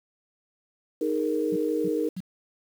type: chord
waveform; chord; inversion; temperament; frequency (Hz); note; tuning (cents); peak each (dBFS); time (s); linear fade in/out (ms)
sine; D# suspended fourth; none; equal; 311.1 / 415.3 / 466.2; D#4 / G#4 / A#4; 0 / 0 / 0; -27 / -30 / -27; 1.01-2.09; 5
type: tone bursts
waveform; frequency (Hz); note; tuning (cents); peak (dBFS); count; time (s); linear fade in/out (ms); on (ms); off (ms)
sine; 185; F#3; 0; -30; 3; 1.52-2.206; 5; 42; 280
effects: 8-bit